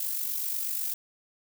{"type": "noise with amplitude modulation", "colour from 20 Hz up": "violet", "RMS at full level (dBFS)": -29, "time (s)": [0, 0.94], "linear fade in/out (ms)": 5, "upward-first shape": "sine", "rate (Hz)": 48.1, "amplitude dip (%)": 50, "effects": []}